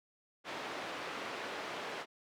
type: band-pass noise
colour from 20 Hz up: pink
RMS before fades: -42 dBFS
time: 0.44-2.06 s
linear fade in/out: 50 ms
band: 390 to 3100 Hz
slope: 12 dB/octave
effects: none